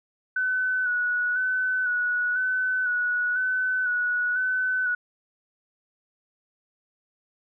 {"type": "tone with vibrato", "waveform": "sine", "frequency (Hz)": 1488, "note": "F#6", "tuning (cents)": 9, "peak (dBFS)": -22, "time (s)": [0.36, 4.95], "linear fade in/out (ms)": 5, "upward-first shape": "square", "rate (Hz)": 1, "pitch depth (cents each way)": 26, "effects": []}